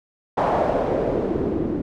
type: noise with low-pass filter sweep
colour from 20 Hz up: white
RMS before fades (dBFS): -22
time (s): 0.37-1.82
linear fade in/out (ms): 10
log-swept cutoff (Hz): 820 to 290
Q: 2.5
effects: none